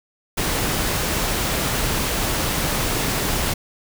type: noise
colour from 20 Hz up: pink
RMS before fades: -22 dBFS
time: 0.37-3.54 s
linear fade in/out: 10 ms
effects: none